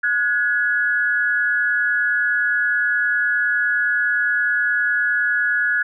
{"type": "tone pair together", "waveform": "sine", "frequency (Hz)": [1456.3, 1686], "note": ["F#6", "G#6"], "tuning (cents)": [-28, 26], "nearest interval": "minor third", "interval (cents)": 254, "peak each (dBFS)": -19, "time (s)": [0.03, 5.83], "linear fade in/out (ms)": 10, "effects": []}